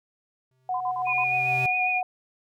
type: tone with exponential growth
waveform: square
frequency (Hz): 129.3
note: C3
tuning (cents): -20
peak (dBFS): -29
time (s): 0.51-1.66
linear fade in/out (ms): 2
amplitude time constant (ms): 250
type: tone with tremolo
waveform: sine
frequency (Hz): 736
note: F#5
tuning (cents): -9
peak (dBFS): -24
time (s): 0.69-2.03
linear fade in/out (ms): 2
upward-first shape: sine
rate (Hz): 6.3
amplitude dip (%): 45
type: tone bursts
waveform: sine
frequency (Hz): 1017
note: C6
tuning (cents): -50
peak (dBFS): -29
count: 5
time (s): 0.74-1.241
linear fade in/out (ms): 5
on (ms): 65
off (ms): 44
type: tone with vibrato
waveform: sine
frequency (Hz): 2454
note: D#7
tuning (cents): -25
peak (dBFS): -23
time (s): 1.05-2.02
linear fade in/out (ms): 50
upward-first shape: sine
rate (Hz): 7.4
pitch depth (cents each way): 21
effects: none